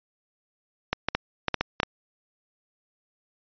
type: clicks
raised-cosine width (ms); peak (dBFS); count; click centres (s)
0.3; -7; 8; 0.93 / 1.086 / 1.15 / 1.483 / 1.543 / 1.61 / 1.801 / 1.832
effects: resampled to 11025 Hz